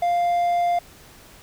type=tone; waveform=triangle; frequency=698.5 Hz; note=F5; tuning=in tune; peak=-16 dBFS; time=0.02-0.79 s; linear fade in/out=5 ms; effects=pink hiss -48 dBFS RMS until 1.42 s